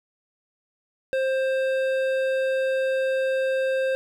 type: tone with hard clipping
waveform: triangle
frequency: 528 Hz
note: C5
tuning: 16 cents sharp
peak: -23 dBFS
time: 1.13-3.95 s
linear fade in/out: 0 ms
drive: 15 dB
effects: none